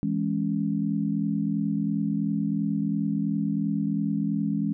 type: chord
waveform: sine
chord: C# minor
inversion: first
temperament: equal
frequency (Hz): 164.81 / 207.7 / 277.2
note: E3 / G#3 / C#4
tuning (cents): 0 / 0 / 0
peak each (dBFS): -29 / -26 / -29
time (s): 0.03-4.73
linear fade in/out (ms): 0
effects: none